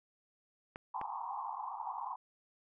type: clicks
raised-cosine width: 0.5 ms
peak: -28 dBFS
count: 2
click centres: 0.759 / 1.014 s
type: band-pass noise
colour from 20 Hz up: white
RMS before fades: -41 dBFS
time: 0.94-2.16 s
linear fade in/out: 5 ms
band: 770 to 1100 Hz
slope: 96 dB/octave
effects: none